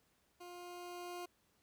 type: tone with level ramp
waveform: 20% pulse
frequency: 353.5 Hz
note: F4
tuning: 21 cents sharp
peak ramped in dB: -45 to -38 dBFS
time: 0.4-1.26 s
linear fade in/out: 10 ms
effects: pink hiss -75 dBFS RMS until 1.62 s + high-pass 60 Hz 12 dB/octave